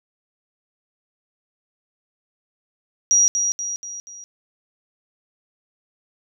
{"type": "tone with echo", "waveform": "sine", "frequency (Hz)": 5750, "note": "F8", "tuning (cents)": 50, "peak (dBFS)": -12, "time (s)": [3.11, 3.28], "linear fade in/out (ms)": 0, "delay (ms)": 240, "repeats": 4, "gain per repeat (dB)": -6, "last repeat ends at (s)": 4.24, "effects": []}